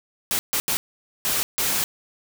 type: noise bursts at uneven times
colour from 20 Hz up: white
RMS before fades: -23 dBFS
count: 5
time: 0.31-0.39 / 0.53-0.6 / 0.68-0.77 / 1.25-1.43 / 1.58-1.84 s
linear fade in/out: 0 ms
effects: none